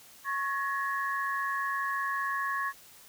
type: tone cluster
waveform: sine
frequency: 1101 / 1688 / 1873 Hz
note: C#6 / G#6 / A#6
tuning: -12 / +28 / +8 cents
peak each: -31 / -33 / -39 dBFS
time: 0.24-2.73 s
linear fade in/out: 50 ms
effects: white hiss -54 dBFS RMS until 3.08 s